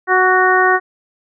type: harmonic tone with a mistuned harmonic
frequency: 370 Hz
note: F#4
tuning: in tune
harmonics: 1 / 2 / 3 / 4 / 5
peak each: -16 / -16 / -16 / -16 / -16 dBFS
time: 0.07-0.8 s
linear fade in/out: 50 ms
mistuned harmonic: 3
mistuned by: +19 cents
effects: none